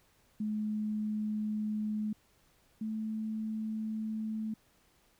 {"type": "tone pair in turn", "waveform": "sine", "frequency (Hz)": [213.1, 218.2], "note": ["G#3", "A3"], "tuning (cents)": [45, -14], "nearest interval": "unison", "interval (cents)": 41, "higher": "second", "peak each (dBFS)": [-31, -33], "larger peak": "first", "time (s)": [[0.4, 2.13], [2.81, 4.54]], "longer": "neither", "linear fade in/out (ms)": 5, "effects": ["pink hiss -68 dBFS RMS until 5.19 s"]}